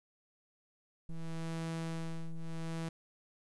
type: ring-modulated tone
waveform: square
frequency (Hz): 82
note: E2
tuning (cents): -9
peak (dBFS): -34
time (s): 1.09-2.89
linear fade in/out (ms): 5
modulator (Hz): 81.6
effects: resampled to 24000 Hz + 12-bit